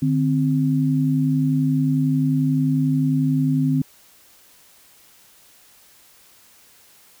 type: tone pair together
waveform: sine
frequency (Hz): 150.34 / 261.6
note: D3 / C4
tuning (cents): +41 / 0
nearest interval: minor seventh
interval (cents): 959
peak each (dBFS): -19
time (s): 0.02-3.82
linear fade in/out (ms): 5
effects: white hiss -52 dBFS RMS until 7.2 s